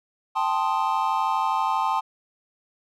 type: chord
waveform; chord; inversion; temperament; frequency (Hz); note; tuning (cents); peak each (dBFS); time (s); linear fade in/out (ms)
triangle; A half-diminished seventh; third; equal with one note detuned; 787.6 / 880 / 1046.5 / 1244.5; G5 / A5 / C6 / Eb6; +8 / 0 / 0 / 0; -26 / -23 / -24 / -28; 0.35-2.01; 20
effects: none